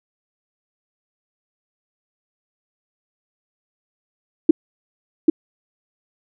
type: tone with echo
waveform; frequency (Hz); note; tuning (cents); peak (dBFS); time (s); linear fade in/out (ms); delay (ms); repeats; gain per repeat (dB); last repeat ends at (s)
sine; 319.8; D#4; +48; -4; 4.49-4.51; 5; 790; 1; -3; 5.3
effects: none